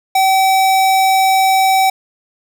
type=tone; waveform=square; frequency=766 Hz; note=G5; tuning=40 cents flat; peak=-10 dBFS; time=0.15-1.9 s; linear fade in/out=5 ms; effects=none